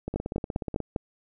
two click trains, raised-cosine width 2 ms, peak -14 / -18 dBFS, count 5 / 13, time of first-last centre 0.16-0.962 / 0.08-0.803 s, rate 4.99 / 16.6 Hz, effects none

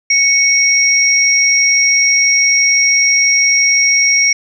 sine tone pair together, 2217 / 5616 Hz, C#7 / F8, 0 / +9 cents, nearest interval octave + major third, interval 1609 cents, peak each -11 dBFS, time 0.1-4.33 s, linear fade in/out 5 ms, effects none

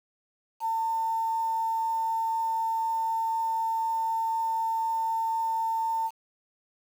sine tone with quantisation, 901 Hz, A5, 41 cents sharp, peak -25 dBFS, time 0.6-6.11 s, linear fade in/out 50 ms, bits 8, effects none

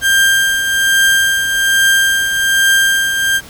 35% pulse tone with tremolo, 1589 Hz, G6, 23 cents sharp, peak -6 dBFS, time 0.01-3.41 s, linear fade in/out 50 ms, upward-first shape triangle, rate 1.2 Hz, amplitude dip 55%, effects pink hiss -36 dBFS RMS until 3.49 s

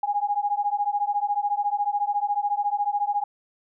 sine beating tone pair, 814 / 828 Hz, G#5 / G#5, -35 / -5 cents, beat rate 14 Hz, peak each -25 dBFS, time 0.03-3.24 s, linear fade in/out 5 ms, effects none

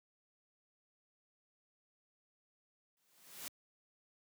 white noise with exponential growth, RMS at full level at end -43 dBFS, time 2.97-3.48 s, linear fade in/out 0 ms, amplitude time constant 110 ms, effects high-pass 100 Hz 12 dB/octave

